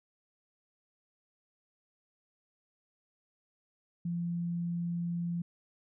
sine tone, 171.8 Hz, F3, 28 cents flat, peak -31 dBFS, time 4.05-5.42 s, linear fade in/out 5 ms, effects none

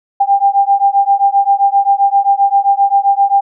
sine beating tone pair, 792 / 799.6 Hz, G5 / G5, +18 / +34 cents, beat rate 7.6 Hz, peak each -11 dBFS, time 0.2-3.41 s, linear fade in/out 10 ms, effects none

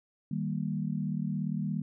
sine chord, Eb major, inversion none, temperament equal, 155.56 / 196 / 233.1 Hz, Eb3 / G3 / Bb3, 0 / 0 / 0 cents, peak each -33 / -33 / -36 dBFS, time 0.31-1.82 s, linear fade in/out 5 ms, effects none

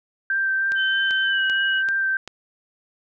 sine tone with vibrato, 1568 Hz, G6, in tune, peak -19 dBFS, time 0.3-2.17 s, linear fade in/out 2 ms, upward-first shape sine, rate 3.2 Hz, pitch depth 13 cents each way
click train, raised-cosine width 0.2 ms, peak -17 dBFS, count 5, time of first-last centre 0.72-2.276 s, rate 2.57 Hz
sine tone with pitch glide, 3062 to 2919 Hz, G7 to F#7, -41 to -24 cents, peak -25 dBFS, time 0.75-1.83 s, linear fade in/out 50 ms, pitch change -83 cents, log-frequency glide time 1.24-1.41 s
effects none

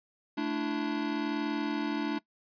square chord, A suspended fourth, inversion none, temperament equal with one note detuned, 220 / 293.7 / 334.8 Hz, A3 / D4 / E4, 0 / 0 / +27 cents, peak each -37 / -32 / -37 dBFS, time 0.37-2.19 s, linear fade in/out 10 ms, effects noise-tail reverb RT60 0.1 s tail -21 dB re dry + resampled to 11025 Hz

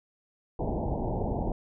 pink low-pass noise, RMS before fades -30 dBFS, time 0.59-1.52 s, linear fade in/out 2 ms, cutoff 910 Hz, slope 96 dB/octave, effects none

